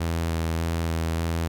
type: tone with vibrato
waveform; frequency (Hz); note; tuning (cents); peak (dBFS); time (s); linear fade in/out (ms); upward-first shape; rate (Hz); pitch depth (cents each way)
sawtooth; 82.41; E2; 0; -20; 0-1.48; 10; square; 1.7; 12
effects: none